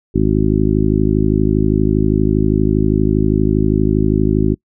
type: harmonic tone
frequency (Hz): 52.5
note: G#1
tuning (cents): +19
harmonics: 1 / 2 / 3 / 4 / 5 / 6 / 7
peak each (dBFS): -19 / -19 / -19 / -19 / -19 / -19 / -19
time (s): 0.14-4.55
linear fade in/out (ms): 20
effects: noise-tail reverb RT60 0.1 s tail -25 dB re dry